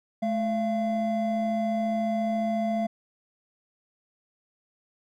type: tone pair together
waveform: triangle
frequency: 215.9 / 682 Hz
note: A3 / F5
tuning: -33 / -41 cents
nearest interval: octave + minor sixth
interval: 1992 cents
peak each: -25 / -25 dBFS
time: 0.22-2.87 s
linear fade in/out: 10 ms
effects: none